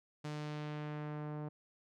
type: tone with low-pass filter sweep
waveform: sawtooth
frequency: 150 Hz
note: D3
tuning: 37 cents sharp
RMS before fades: -42 dBFS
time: 0.24-1.49 s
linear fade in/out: 10 ms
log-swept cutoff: 7000 to 910 Hz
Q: 0.85
effects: none